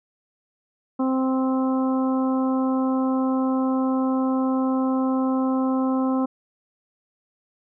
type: harmonic tone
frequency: 261.6 Hz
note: C4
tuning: in tune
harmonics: 1 / 2 / 3 / 4 / 5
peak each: -20 / -29 / -32 / -32 / -36 dBFS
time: 0.99-6.26 s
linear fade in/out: 10 ms
effects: none